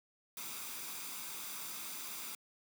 white noise with comb filter, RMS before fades -44 dBFS, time 0.37-2.35 s, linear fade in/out 2 ms, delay 0.83 ms, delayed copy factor +0.5, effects high-pass 200 Hz 12 dB/octave

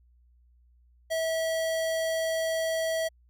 square tone, 649 Hz, E5, 27 cents flat, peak -27 dBFS, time 1.1-3.09 s, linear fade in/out 20 ms, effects added 60 Hz sine -58 dBFS peak until 3.29 s

